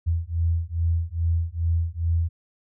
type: beating tone pair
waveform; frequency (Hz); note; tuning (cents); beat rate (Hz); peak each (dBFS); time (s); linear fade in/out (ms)
sine; 82.41 / 84.81; E2 / E2; 0 / +50; 2.4; -24; 0.06-2.29; 20
effects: none